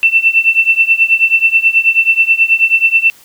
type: tone with tremolo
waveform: sine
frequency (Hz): 2681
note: E7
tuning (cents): +29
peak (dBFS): -3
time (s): 0.03-3.1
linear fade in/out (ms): 0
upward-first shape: triangle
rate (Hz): 9.3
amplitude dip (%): 95
effects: white hiss -43 dBFS RMS until 3.24 s